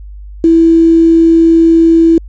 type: tone with quantisation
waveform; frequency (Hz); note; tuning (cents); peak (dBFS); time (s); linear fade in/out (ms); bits
sine; 329.6; E4; 0; -3; 0.44-2.18; 2; 5
effects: added 50 Hz sine -26 dBFS peak until 2.28 s + resampled to 16000 Hz